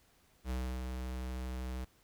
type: tone with ADSR envelope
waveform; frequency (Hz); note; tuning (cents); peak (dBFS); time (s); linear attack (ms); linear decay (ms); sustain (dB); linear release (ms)
square; 63.4; B1; +46; -34; 0.44-1.85; 64; 300; -4; 11
effects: pink hiss -68 dBFS RMS until 2.03 s